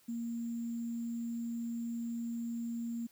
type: tone with sample-and-hold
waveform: sine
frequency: 233.1 Hz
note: A#3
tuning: in tune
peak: -35 dBFS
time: 0.08-3.07 s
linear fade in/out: 10 ms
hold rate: 7350 Hz
effects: white hiss -66 dBFS RMS until 3.11 s